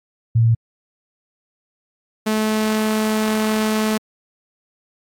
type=tone pair in turn; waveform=sine / sawtooth; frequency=114.7 / 216.5 Hz; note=A#2 / A3; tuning=-28 / -28 cents; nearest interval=major seventh; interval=1100 cents; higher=second; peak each=-11 / -13 dBFS; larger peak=first; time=0.35-0.55 / 2.26-3.98 s; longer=second; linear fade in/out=10 ms; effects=AAC 64 kbps